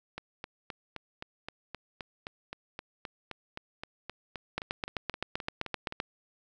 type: two click trains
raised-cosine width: 0.3 ms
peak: -15 / -22 dBFS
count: 12 / 23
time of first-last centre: 4.58-6.001 / 0.18-5.924 s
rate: 7.74 / 3.83 Hz
effects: none

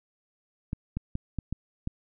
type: clicks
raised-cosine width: 5 ms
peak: -18 dBFS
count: 6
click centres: 0.731 / 0.97 / 1.154 / 1.387 / 1.526 / 1.874 s
effects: none

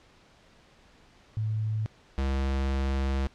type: tone pair in turn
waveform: sine / square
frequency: 108.6 / 67.39 Hz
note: A2 / C#2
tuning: -22 / -48 cents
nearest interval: minor sixth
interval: 826 cents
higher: first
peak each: -26 dBFS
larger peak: neither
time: 1.37-1.86 / 2.18-3.27 s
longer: second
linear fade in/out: 0 ms
effects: pink hiss -58 dBFS RMS until 3.34 s + low-pass 5000 Hz 12 dB/octave

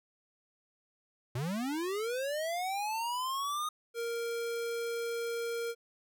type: linear sweep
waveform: square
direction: up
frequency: 113.8 to 1244.5 Hz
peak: -33 dBFS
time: 1.35-3.69 s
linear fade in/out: 5 ms
type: tone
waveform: square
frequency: 466.2 Hz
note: A#4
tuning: in tune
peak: -34 dBFS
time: 3.94-5.75 s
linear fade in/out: 50 ms
effects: none

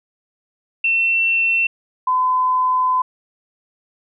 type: tone pair in turn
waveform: sine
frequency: 2699 / 1016 Hz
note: E7 / B5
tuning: +40 / +49 cents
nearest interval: octave + perfect fourth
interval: 1691 cents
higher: first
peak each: -14 dBFS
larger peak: neither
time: 0.84-1.67 / 2.07-3.02 s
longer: second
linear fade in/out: 5 ms
effects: none

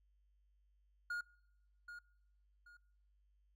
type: tone with echo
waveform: triangle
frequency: 1430 Hz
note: F6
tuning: 41 cents sharp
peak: -36 dBFS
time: 1.1-1.21 s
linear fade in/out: 5 ms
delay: 780 ms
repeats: 2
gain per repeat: -10 dB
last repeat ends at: 2.77 s
effects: noise-tail reverb RT60 1.0 s tail -26 dB re dry + added 50 Hz sine -70 dBFS peak until 3.55 s

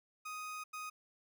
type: tone bursts at uneven times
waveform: 30% pulse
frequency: 1249 Hz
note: D#6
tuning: 6 cents sharp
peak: -39 dBFS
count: 2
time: 0.25-0.64 / 0.73-0.9 s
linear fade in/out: 10 ms
effects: none

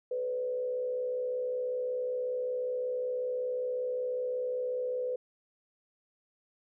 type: tone with frequency modulation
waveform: sine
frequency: 501 Hz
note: B4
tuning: 25 cents sharp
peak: -30 dBFS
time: 0.11-5.16 s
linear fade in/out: 5 ms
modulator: 65.3 Hz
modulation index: 0.46
effects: none

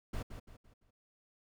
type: noise with echo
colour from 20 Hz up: brown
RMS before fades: -38 dBFS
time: 0.13-0.23 s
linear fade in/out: 10 ms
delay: 170 ms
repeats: 4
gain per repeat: -8 dB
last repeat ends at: 0.91 s
effects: none

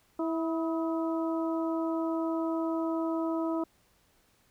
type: harmonic tone with a mistuned harmonic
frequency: 326.9 Hz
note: E4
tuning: 14 cents flat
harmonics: 1 / 2 / 3 / 4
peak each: -29 / -35 / -39 / -41 dBFS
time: 0.19-3.64 s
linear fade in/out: 5 ms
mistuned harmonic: 4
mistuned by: -47 cents
effects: pink hiss -67 dBFS RMS until 4.5 s

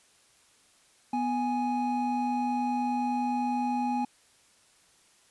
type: tone pair together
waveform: triangle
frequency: 246.9 / 830.5 Hz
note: B3 / G#5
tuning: 0 / 0 cents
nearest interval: octave + major sixth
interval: 2100 cents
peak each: -27 dBFS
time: 1.13-4.05 s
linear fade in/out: 5 ms
effects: white hiss -62 dBFS RMS until 5.3 s + resampled to 24000 Hz

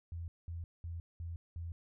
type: tone bursts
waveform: sine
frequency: 84.4 Hz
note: E2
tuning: 41 cents sharp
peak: -39 dBFS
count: 5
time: 0.12-1.72 s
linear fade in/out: 0 ms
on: 160 ms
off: 200 ms
effects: none

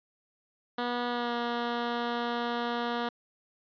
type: tone with pitch glide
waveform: 10% pulse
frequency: 242.6 to 238 Hz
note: B3 to A#3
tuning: -31 to +36 cents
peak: -21 dBFS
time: 0.78-3.09 s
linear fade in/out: 5 ms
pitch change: -33 cents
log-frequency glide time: 1.08-1.33 s
effects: resampled to 11025 Hz

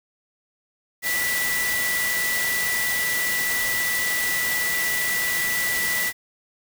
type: tone in noise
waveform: sine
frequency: 1967 Hz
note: B6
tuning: 7 cents flat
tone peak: -23 dBFS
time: 1.02-6.13 s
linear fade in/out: 50 ms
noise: white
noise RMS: -27 dBFS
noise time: 1.02-6.13 s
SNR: +1 dB
effects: none

